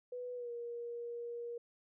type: tone with pitch glide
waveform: sine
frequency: 493.9 to 473.5 Hz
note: B4 to A#4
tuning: 0 to +27 cents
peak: -40 dBFS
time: 0.12-1.58 s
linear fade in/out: 5 ms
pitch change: -73 cents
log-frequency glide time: 0.35-0.51 s
effects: none